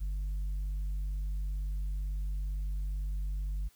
sine tone with tanh clipping, 48.91 Hz, G1, 3 cents flat, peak -32 dBFS, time 0-3.69 s, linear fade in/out 20 ms, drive 3 dB, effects white hiss -65 dBFS RMS until 3.75 s

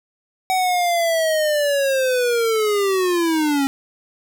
square linear sweep, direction down, 756 to 269.9 Hz, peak -17 dBFS, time 0.5-3.67 s, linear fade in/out 0 ms, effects none

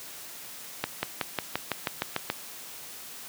accelerating click train, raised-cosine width 0.3 ms, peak -10 dBFS, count 10, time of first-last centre 0.84-2.3 s, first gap 190 ms, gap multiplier 0.96, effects white hiss -43 dBFS RMS until 3.28 s + high-pass 100 Hz 12 dB/octave

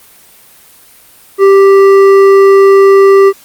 sine tone with hard clipping, 392 Hz, G4, in tune, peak -3 dBFS, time 1.38-3.33 s, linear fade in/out 50 ms, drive 9 dB, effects white hiss -40 dBFS RMS until 3.44 s + Opus 32 kbps

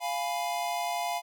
square chord, F diminished, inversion none, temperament equal, 698.5 / 830.6 / 987.8 Hz, F5 / Ab5 / Cb6, 0 / 0 / 0 cents, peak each -32 / -36 / -37 dBFS, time 0-1.22 s, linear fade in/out 50 ms, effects none

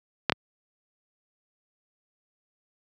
clicks, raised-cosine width 0.3 ms, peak -4 dBFS, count 2, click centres 0.297 / 0.322 s, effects high-pass 100 Hz 12 dB/octave

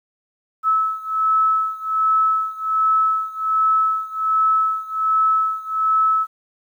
sine beating tone pair, 1300 / 1301.3 Hz, E6 / E6, -24 / -23 cents, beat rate 1.3 Hz, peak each -18 / -20 dBFS, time 0.63-6.27 s, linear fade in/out 50 ms, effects 9-bit

